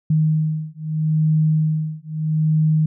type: beating tone pair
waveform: sine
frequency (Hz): 155.56 / 156.34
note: D#3 / D#3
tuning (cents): 0 / +9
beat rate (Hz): 0.78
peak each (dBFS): -19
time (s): 0.1-2.86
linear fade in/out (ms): 5
effects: none